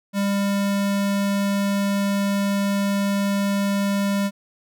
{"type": "tone", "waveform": "square", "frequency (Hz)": 199.7, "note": "G3", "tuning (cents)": 32, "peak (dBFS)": -20, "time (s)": [0.13, 4.31], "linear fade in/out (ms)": 50, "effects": []}